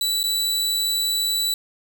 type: tone with dropouts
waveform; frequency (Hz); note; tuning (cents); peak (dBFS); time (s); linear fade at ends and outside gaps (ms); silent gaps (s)
sawtooth; 3951; B7; 0; -17; 0.01-1.54; 2; 0.231-0.238
effects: none